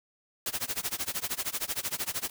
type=noise with tremolo; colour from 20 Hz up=white; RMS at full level=-30 dBFS; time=0.46-2.3 s; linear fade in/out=2 ms; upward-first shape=sine; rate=13 Hz; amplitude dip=95%; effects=none